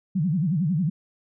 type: tone with vibrato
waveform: sine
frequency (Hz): 167.9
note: E3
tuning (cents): +32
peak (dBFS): -20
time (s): 0.15-0.9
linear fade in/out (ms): 10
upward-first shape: sine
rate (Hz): 11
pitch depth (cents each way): 260
effects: none